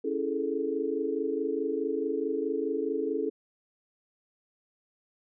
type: chord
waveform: sine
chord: A major seventh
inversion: first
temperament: equal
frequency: 277.2 / 329.6 / 415.3 / 440 Hz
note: C#4 / E4 / G#4 / A4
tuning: 0 / 0 / 0 / 0 cents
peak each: -34 / -34 / -33 / -31 dBFS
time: 0.04-3.3 s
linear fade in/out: 10 ms
effects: none